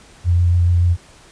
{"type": "tone with vibrato", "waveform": "sine", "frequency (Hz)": 87.31, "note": "F2", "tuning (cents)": 0, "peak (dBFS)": -11, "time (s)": [0.24, 0.97], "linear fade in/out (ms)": 50, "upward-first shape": "sine", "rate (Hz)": 7, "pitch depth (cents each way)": 17, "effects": ["pink hiss -46 dBFS RMS until 1.31 s", "resampled to 22050 Hz"]}